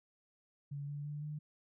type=tone with pitch steps; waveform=sine; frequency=142.5 / 144.99 / 147.53 / 150.1 Hz; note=C#3 / D3 / D3 / D3; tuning=+48 / -22 / +8 / +38 cents; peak=-39 dBFS; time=0.71-1.39 s; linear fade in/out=10 ms; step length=170 ms; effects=none